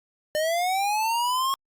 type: linear sweep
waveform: square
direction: up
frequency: 600 to 1091 Hz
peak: -23 dBFS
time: 0.35-1.54 s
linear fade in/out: 0 ms
effects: Opus 48 kbps